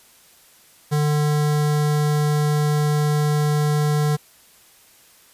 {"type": "tone with notch filter", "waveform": "square", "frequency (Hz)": 149.2, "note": "D3", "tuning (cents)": 28, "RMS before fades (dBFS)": -19, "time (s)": [0.91, 4.17], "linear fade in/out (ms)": 20, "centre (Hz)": 2600, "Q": 1.9, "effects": ["white hiss -52 dBFS RMS until 5.33 s", "resampled to 32000 Hz"]}